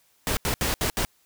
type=noise bursts at uneven times; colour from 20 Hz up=pink; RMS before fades=-25 dBFS; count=5; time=0.27-0.37 / 0.45-0.54 / 0.61-0.74 / 0.81-0.9 / 0.97-1.05 s; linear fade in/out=0 ms; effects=white hiss -64 dBFS RMS until 1.25 s